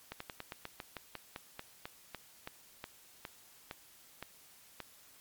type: slowing click train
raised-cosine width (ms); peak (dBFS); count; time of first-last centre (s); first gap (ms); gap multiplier
0.3; -25; 19; 0.12-4.803; 84; 1.12
effects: white hiss -60 dBFS RMS until 5.2 s + MP3 96 kbps